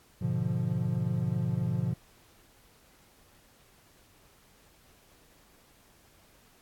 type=chord; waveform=triangle; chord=G# diminished seventh; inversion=none; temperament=equal; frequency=103.83 / 123.47 / 146.83 / 174.61 Hz; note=G#2 / B2 / D3 / F3; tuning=0 / 0 / 0 / 0 cents; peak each=-33 / -29 / -32 / -30 dBFS; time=0.21-1.94 s; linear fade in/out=10 ms; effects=pink hiss -61 dBFS RMS until 6.61 s + AAC 64 kbps